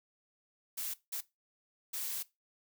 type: noise bursts at uneven times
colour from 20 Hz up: blue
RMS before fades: -38 dBFS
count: 3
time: 0.77-0.94 / 1.12-1.21 / 1.93-2.23 s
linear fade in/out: 10 ms
effects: noise-tail reverb RT60 0.2 s tail -18 dB re dry